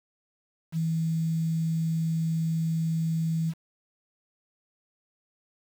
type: tone with quantisation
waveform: sine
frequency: 162.4 Hz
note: E3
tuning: 26 cents flat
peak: -24 dBFS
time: 0.72-3.54 s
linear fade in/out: 50 ms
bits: 8
effects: none